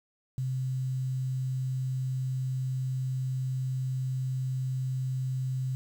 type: tone with quantisation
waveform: sine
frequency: 130 Hz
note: C3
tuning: 11 cents flat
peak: -28 dBFS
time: 0.38-5.75 s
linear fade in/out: 0 ms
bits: 9
effects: none